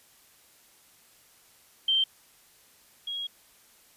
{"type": "tone pair in turn", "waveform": "sine", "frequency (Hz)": [3136, 3297], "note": ["G7", "G#7"], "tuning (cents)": [0, -13], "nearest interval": "minor second", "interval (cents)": 87, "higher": "second", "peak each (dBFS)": [-21, -31], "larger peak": "first", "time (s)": [[1.88, 2.04], [3.07, 3.27]], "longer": "second", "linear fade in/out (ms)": 5, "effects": ["white hiss -59 dBFS RMS until 3.96 s", "resampled to 32000 Hz"]}